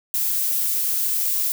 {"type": "noise", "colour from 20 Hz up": "violet", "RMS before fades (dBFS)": -22, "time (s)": [0.14, 1.52], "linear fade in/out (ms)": 0, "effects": []}